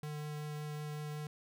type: tone with vibrato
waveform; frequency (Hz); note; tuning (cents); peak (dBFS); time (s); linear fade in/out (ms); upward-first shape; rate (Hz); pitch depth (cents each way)
square; 150; D3; +37; -40; 0.03-1.27; 2; triangle; 5.4; 8
effects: none